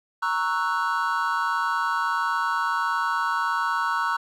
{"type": "chord", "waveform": "triangle", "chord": "F# dominant seventh", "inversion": "first", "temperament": "equal", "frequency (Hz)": [932.3, 1108.7, 1318.5, 1480], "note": ["A#5", "C#6", "E6", "F#6"], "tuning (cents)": [0, 0, 0, 0], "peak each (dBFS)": -26, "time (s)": [0.22, 4.17], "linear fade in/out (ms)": 10, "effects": []}